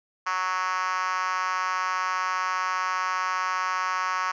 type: tone with high-pass filter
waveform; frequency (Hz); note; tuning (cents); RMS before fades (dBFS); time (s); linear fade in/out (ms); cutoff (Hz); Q
5% pulse; 185; F#3; 0; -27; 0.26-4.32; 10; 1100; 4.1
effects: resampled to 16000 Hz